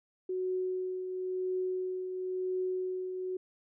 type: tone with tremolo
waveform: sine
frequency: 370 Hz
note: F#4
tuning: in tune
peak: -29 dBFS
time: 0.29-3.37 s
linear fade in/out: 5 ms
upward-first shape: triangle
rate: 0.97 Hz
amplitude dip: 50%
effects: none